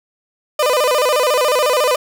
30% pulse tone with vibrato, 550 Hz, C#5, 14 cents flat, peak -10 dBFS, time 0.59-1.96 s, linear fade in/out 5 ms, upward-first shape square, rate 14 Hz, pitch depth 160 cents each way, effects none

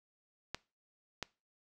clicks, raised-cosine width 0.2 ms, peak -19 dBFS, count 2, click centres 0.546 / 1.227 s, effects noise-tail reverb RT60 0.3 s tail -22 dB re dry

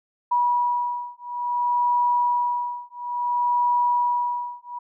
sine beating tone pair, 970 / 970.58 Hz, B5 / B5, -31 / -30 cents, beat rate 0.58 Hz, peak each -23 dBFS, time 0.31-4.79 s, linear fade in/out 10 ms, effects none

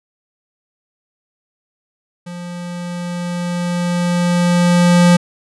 square tone with level ramp, 175.4 Hz, F3, 8 cents sharp, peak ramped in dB -28 to -7 dBFS, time 2.26-5.17 s, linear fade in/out 10 ms, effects resampled to 24000 Hz

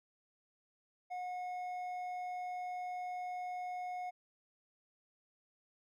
sine tone with hard clipping, 725 Hz, F#5, 35 cents flat, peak -40 dBFS, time 1.1-4.11 s, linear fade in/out 20 ms, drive 5 dB, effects none

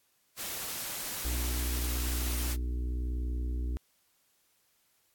white noise, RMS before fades -37 dBFS, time 0.36-2.57 s, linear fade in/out 50 ms
harmonic tone, 61 Hz, B1, 21 cents flat, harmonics 1 / 2 / 4 / 5 / 6 / 7, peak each -30 / -48 / -47 / -46 / -53 / -56 dBFS, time 1.25-3.77 s, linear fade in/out 0 ms
effects white hiss -71 dBFS RMS until 5.14 s + AAC 64 kbps

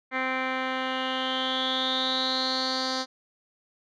10% pulse tone with low-pass filter sweep, 260.1 Hz, C4, 10 cents flat, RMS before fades -28 dBFS, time 0.11-3.06 s, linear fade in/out 50 ms, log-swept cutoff 2200 to 5000 Hz, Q 9.2, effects none

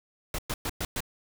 pink noise bursts, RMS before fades -31 dBFS, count 5, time 0.34-1.005 s, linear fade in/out 2 ms, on 45 ms, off 110 ms, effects none

